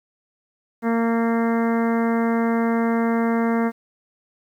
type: harmonic tone with a mistuned harmonic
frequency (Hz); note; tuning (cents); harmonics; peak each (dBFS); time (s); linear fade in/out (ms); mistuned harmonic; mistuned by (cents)
230; A#3; -23; 1 / 2 / 3 / 4 / 5 / 6 / 7 / 8 / 9; -19 / -25 / -29 / -31 / -33 / -35 / -36 / -37 / -38; 0.82-3.72; 50; 9; +19
effects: 9-bit